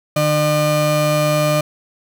35% pulse tone pair together, 150.75 / 603 Hz, D3 / D5, +46 / +46 cents, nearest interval 2 octaves, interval 2400 cents, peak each -16 dBFS, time 0.16-1.61 s, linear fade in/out 5 ms, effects none

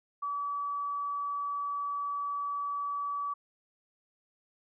sine tone, 1146 Hz, D6, 43 cents flat, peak -31 dBFS, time 0.22-3.34 s, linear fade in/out 10 ms, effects none

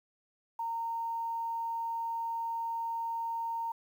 sine tone with quantisation, 920 Hz, A#5, 23 cents flat, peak -32 dBFS, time 0.59-3.72 s, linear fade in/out 5 ms, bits 10, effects none

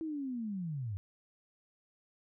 sine linear sweep, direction down, 328.3 to 91.2 Hz, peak -35 dBFS, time 0.01-0.97 s, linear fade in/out 0 ms, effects none

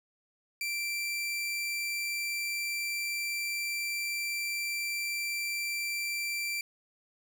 sawtooth tone, 2349 Hz, D7, in tune, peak -28 dBFS, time 0.61-6.61 s, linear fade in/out 2 ms, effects none

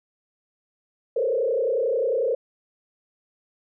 sine tone with frequency modulation, 493.9 Hz, B4, in tune, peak -20 dBFS, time 1.16-2.35 s, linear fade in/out 5 ms, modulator 31.2 Hz, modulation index 1.8, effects none

